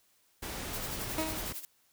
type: noise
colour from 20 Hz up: pink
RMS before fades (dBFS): -39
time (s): 0.42-1.53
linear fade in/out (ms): 10
type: noise with tremolo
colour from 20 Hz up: blue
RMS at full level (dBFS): -39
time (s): 0.73-1.65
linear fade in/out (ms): 0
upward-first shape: sine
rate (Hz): 11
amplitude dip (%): 75
type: tone with exponential decay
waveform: 20% pulse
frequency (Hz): 316.6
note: D#4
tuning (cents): +30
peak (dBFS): -24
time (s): 1.18-1.64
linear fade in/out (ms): 2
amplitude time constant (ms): 100
effects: white hiss -69 dBFS RMS until 1.92 s